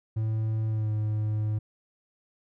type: tone with pitch glide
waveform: triangle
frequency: 110 to 107.12 Hz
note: A2 to A2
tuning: 0 to -46 cents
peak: -23 dBFS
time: 0.16-1.59 s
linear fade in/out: 10 ms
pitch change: -46 cents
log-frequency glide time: 0.68-0.91 s
effects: none